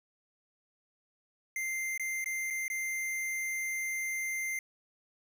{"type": "tone with dropouts", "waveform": "square", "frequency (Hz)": 2090, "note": "C7", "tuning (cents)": -2, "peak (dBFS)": -33, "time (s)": [1.56, 4.59], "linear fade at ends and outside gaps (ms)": 2, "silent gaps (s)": [[1.977, 1.996], [2.243, 2.259], [2.503, 2.506], [2.681, 2.7]], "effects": []}